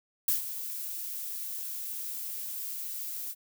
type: noise with ADSR envelope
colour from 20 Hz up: violet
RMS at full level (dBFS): -25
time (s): 0.28-3.35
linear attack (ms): 4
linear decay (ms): 130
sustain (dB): -12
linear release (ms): 46
effects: none